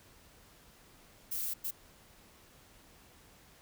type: noise bursts at uneven times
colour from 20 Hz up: violet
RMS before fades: -36 dBFS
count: 2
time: 1.31-1.54 / 1.64-1.71 s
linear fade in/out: 10 ms
effects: pink hiss -60 dBFS RMS until 3.61 s